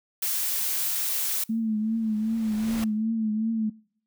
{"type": "noise", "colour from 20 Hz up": "blue", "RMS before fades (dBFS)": -27, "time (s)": [0.22, 1.44], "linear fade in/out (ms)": 5}
{"type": "tone with vibrato", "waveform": "sine", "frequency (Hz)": 220, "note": "A3", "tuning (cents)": 0, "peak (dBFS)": -23, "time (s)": [1.49, 3.7], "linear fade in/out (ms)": 10, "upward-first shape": "triangle", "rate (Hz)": 2.6, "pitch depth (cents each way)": 66}
{"type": "noise with exponential growth", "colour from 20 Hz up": "pink", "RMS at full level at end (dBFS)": -34, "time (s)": [1.64, 2.84], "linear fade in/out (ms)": 1, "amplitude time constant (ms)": 260}
{"effects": ["noise-tail reverb RT60 0.6 s tail -25 dB re dry"]}